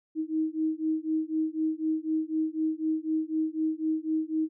sine beating tone pair, 313.5 / 317.5 Hz, D#4 / D#4, +13 / +35 cents, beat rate 4 Hz, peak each -29 dBFS, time 0.15-4.49 s, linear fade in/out 50 ms, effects none

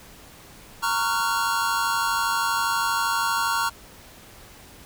square chord, Gb major seventh, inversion first, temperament just, 925 / 1110 / 1387.5 / 1480 Hz, Bb5 / Db6 / F6 / Gb6, -14 / +2 / -12 / 0 cents, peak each -27 / -28 / -27 / -32 dBFS, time 0.82-3.7 s, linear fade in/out 20 ms, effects pink hiss -47 dBFS RMS until 4.85 s

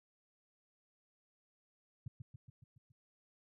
sine tone with echo, 122.3 Hz, B2, 16 cents flat, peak -39 dBFS, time 2.06-2.08 s, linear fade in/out 5 ms, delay 140 ms, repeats 6, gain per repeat -4 dB, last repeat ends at 2.92 s, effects none

